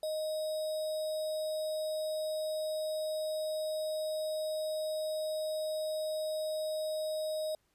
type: tone with sample-and-hold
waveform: sine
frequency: 622.3 Hz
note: D#5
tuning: in tune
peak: -32 dBFS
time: 0.03-7.55 s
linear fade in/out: 2 ms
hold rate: 4410 Hz
effects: pink hiss -75 dBFS RMS until 7.74 s + resampled to 32000 Hz